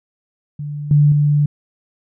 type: tone with level steps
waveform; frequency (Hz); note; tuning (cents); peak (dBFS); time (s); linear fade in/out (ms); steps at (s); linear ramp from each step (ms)
sine; 146.83; D3; 0; -23 / -8 / -11; 0.59-1.46; 5; 0.91 / 1.12; 2
effects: none